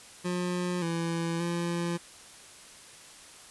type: tone with pitch steps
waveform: 25% pulse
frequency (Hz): 178.6 / 167.3 / 171.7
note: F3 / E3 / F3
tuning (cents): +39 / +26 / -29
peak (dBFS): -25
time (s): 0.24-1.98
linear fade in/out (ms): 20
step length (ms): 580
effects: white hiss -50 dBFS RMS until 3.5 s + resampled to 24000 Hz